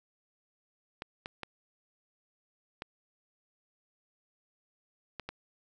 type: clicks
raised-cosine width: 0.3 ms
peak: -22 dBFS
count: 6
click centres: 1.021 / 1.259 / 1.433 / 2.821 / 5.197 / 5.29 s
effects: none